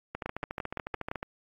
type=two click trains; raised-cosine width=0.5 ms; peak=-18 / -19 dBFS; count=6 / 16; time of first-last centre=0.26-1.115 / 0.15-1.229 s; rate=5.85 / 13.9 Hz; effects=AAC 64 kbps